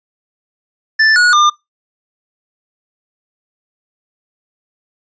square tone with pitch steps, 1760 / 1454.6 / 1202.1 Hz, A6 / F#6 / D6, 0 / -30 / +40 cents, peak -8 dBFS, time 0.99-1.5 s, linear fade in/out 10 ms, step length 170 ms, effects noise-tail reverb RT60 0.2 s tail -23 dB re dry + resampled to 16000 Hz

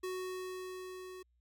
square tone with level ramp, 370 Hz, F#4, in tune, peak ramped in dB -37 to -47 dBFS, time 0.03-1.23 s, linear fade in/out 10 ms, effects added 60 Hz sine -70 dBFS peak until 1.4 s

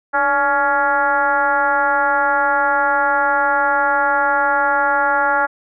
sine tone with frequency modulation, 1122 Hz, C#6, 21 cents sharp, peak -13 dBFS, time 0.13-5.47 s, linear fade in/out 20 ms, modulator 274 Hz, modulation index 1.9, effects none

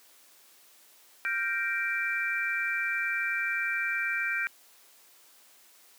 sine chord, G minor seventh, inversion third, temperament equal, 1396.9 / 1568 / 1864.7 / 2349 Hz, F6 / G6 / Bb6 / D7, 0 / 0 / 0 / 0 cents, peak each -36 / -31 / -36 / -31 dBFS, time 1.25-4.47 s, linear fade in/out 0 ms, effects white hiss -58 dBFS RMS until 5.98 s + high-pass 300 Hz 12 dB/octave

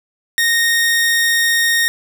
sawtooth tone, 1855 Hz, A#6, 9 cents flat, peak -9 dBFS, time 0.38-1.88 s, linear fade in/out 0 ms, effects 7-bit

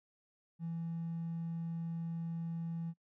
triangle tone with hard clipping, 166.6 Hz, E3, 19 cents sharp, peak -37 dBFS, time 0.59-2.94 s, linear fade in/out 50 ms, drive 4 dB, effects noise-tail reverb RT60 0.1 s tail -24 dB re dry

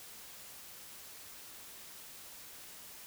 silence, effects white hiss -51 dBFS RMS until 3.06 s

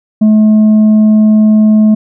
triangle tone with tanh clipping, 215 Hz, A3, 40 cents flat, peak -4 dBFS, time 0.21-1.95 s, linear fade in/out 10 ms, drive 8 dB, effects none

